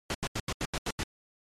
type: noise bursts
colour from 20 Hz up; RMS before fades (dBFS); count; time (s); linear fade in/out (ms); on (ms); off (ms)
pink; -31; 8; 0.1-1.034; 2; 45; 82
effects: low-pass 8000 Hz 12 dB/octave + MP3 64 kbps